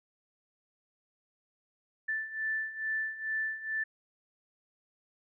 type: beating tone pair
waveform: sine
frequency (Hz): 1760 / 1762.3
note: A6 / A6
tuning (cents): 0 / +2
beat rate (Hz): 2.3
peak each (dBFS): -37 / -33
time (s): 2.08-3.84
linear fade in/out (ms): 10
effects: none